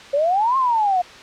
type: exponential two-way sweep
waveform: sine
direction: up then down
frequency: 545 to 1085 to 703 Hz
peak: -15 dBFS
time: 0.13-1.02 s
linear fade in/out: 10 ms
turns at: 0.57 s
effects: white hiss -40 dBFS RMS until 1.22 s + low-pass 4000 Hz 12 dB/octave